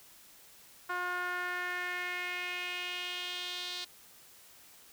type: tone with band-pass filter sweep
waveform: sawtooth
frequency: 358.1 Hz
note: F4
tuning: 43 cents sharp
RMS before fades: -37 dBFS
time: 0.89-3.85 s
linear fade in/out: 10 ms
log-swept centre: 1300 to 4000 Hz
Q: 3.2
effects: white hiss -57 dBFS RMS until 4.92 s